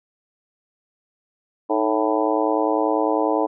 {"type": "harmonic tone with a mistuned harmonic", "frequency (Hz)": 110.1, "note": "A2", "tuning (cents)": 2, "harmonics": [3, 4, 5, 6, 7, 8, 9], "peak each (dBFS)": [-23, -24, -25, -26, -26, -27, -28], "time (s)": [1.69, 3.47], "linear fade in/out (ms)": 20, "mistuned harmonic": 3, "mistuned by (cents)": -98, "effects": []}